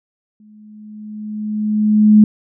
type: tone with exponential growth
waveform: sine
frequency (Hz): 212.5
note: G#3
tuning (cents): +40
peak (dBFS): -3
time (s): 0.4-2.24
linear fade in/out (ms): 2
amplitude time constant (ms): 400
effects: none